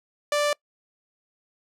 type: tone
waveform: sawtooth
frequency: 587.3 Hz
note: D5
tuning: in tune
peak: -17 dBFS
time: 0.32-0.53 s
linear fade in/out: 2 ms
effects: noise-tail reverb RT60 0.1 s tail -25 dB re dry + low-pass 10000 Hz 12 dB/octave